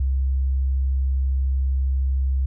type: tone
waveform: sine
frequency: 66.4 Hz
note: C2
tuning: 26 cents sharp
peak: -18 dBFS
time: 0-2.46 s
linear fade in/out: 5 ms
effects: none